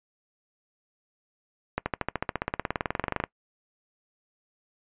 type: accelerating click train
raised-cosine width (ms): 0.5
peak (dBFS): -11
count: 27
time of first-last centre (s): 1.78-3.239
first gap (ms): 80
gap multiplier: 0.97
effects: noise-tail reverb RT60 0.1 s tail -22 dB re dry + resampled to 8000 Hz